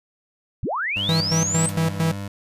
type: linear sweep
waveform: sine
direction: up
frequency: 49 to 8372 Hz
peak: -22 dBFS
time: 0.63-1.69 s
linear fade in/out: 0 ms
type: tone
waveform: 25% pulse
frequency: 99.6 Hz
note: G2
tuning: 28 cents sharp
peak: -25 dBFS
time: 0.96-2.28 s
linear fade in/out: 5 ms
type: tone with tremolo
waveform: 45% pulse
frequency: 162.9 Hz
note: E3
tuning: 20 cents flat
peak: -18 dBFS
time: 1.09-2.12 s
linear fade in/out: 0 ms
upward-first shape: square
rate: 4.4 Hz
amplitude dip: 80%
type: noise with exponential decay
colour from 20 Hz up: white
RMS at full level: -32 dBFS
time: 1.69-1.79 s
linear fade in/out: 0 ms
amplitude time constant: 21 ms
effects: resampled to 32000 Hz